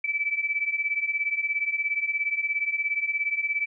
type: beating tone pair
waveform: sine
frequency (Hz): 2298 / 2315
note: D7 / D7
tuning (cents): -38 / -25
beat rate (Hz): 17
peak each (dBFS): -29 / -26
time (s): 0.04-3.66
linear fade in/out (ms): 5
effects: none